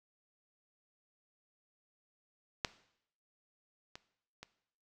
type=clicks; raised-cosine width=0.2 ms; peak=-13 / -28 / -29 dBFS; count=3; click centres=2.648 / 3.955 / 4.43 s; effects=noise-tail reverb RT60 0.7 s tail -17 dB re dry